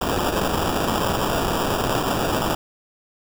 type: noise with sample-and-hold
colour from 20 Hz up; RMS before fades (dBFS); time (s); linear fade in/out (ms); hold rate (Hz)
violet; -22; 0.01-2.55; 5; 2100
effects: none